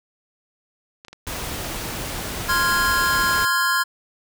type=clicks; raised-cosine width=0.2 ms; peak=-23 dBFS; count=9; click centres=1.049 / 1.083 / 1.13 / 1.268 / 1.571 / 1.602 / 1.714 / 2.138 / 2.207 s
type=noise; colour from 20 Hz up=pink; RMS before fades=-29 dBFS; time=1.27-3.45 s; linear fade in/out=2 ms
type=chord; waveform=square; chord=F minor; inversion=second; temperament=equal; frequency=1046.5 / 1396.9 / 1661.2 Hz; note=C6 / F6 / Ab6; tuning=0 / 0 / 0 cents; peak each=-23 dBFS; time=2.48-3.84 s; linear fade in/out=20 ms
effects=none